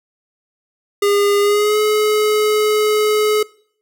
square tone with pitch glide, 406.3 to 425.3 Hz, G#4 to G#4, -38 to +41 cents, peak -13 dBFS, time 1.02-3.43 s, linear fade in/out 5 ms, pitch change +79 cents, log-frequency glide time 1.4-1.78 s, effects noise-tail reverb RT60 0.6 s tail -23 dB re dry

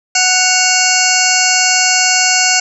harmonic tone with a mistuned harmonic, 740 Hz, F#5, in tune, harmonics 1 / 2 / 3 / 4 / 6 / 7 / 8 / 9 / 10, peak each -18 / -18 / -18 / -18 / -18 / -18 / -18 / -18 / -18 dBFS, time 0.15-2.6 s, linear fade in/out 5 ms, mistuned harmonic 4, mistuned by -110 cents, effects none

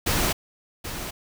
pink noise with echo, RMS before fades -23 dBFS, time 0.06-0.33 s, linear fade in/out 10 ms, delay 780 ms, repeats 1, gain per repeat -10 dB, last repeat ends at 1.11 s, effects none

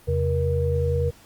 sine tone cluster, 84.1 / 134.6 / 475.8 Hz, E2 / C3 / A#4, +35 / +49 / +35 cents, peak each -23 / -26 / -24 dBFS, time 0.07-1.11 s, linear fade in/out 20 ms, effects pink hiss -52 dBFS RMS until 1.25 s + Opus 32 kbps

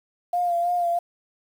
sine tone with vibrato, 698.5 Hz, F5, in tune, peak -20 dBFS, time 0.33-0.99 s, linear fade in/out 5 ms, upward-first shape sine, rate 3.1 Hz, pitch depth 31 cents each way, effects 8-bit

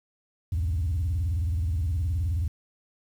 sine tone with vibrato, 82.41 Hz, E2, in tune, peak -22 dBFS, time 0.52-2.48 s, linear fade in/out 5 ms, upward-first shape square, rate 19 Hz, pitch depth 230 cents each way, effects tanh soft clip ceiling -21 dBFS + 9-bit

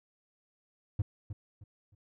triangle tone with echo, 101.8 Hz, G#2, 34 cents flat, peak -23 dBFS, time 0.99-1.02 s, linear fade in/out 5 ms, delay 310 ms, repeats 3, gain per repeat -11 dB, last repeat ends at 1.95 s, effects none

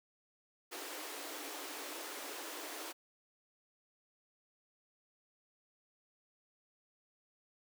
pink high-pass noise, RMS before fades -45 dBFS, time 0.71-2.93 s, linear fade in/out 20 ms, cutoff 280 Hz, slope 96 dB/octave, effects none

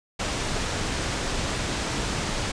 pink low-pass noise, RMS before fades -28 dBFS, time 0.19-2.52 s, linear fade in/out 10 ms, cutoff 8400 Hz, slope 24 dB/octave, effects resampled to 22050 Hz

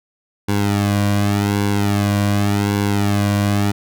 sawtooth tone with flanger, 101.6 Hz, G#2, 38 cents flat, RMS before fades -17 dBFS, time 0.48-3.72 s, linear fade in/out 10 ms, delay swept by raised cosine 1.6 to 2.33 ms, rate 0.87 Hz, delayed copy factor -0.95, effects none

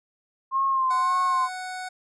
sine tone with vibrato, 1060 Hz, C6, 22 cents sharp, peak -20 dBFS, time 0.51-1.49 s, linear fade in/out 50 ms, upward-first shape sine, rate 1.8 Hz, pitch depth 40 cents each way
25% pulse tone, 740 Hz, F#5, in tune, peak -28 dBFS, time 0.9-1.89 s, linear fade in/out 10 ms
effects resampled to 24000 Hz

